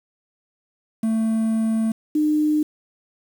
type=tone pair in turn; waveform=triangle / sine; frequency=222.6 / 303.4 Hz; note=A3 / D#4; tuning=+20 / -44 cents; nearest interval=perfect fourth; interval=536 cents; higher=second; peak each=-16 dBFS; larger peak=neither; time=1.03-1.92 / 2.15-2.63 s; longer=first; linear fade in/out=5 ms; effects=7-bit